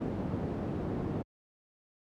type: low-pass noise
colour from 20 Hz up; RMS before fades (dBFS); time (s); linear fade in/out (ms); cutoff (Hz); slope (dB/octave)
white; -34; 0-1.23; 20; 330; 12
effects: high-pass 60 Hz 12 dB/octave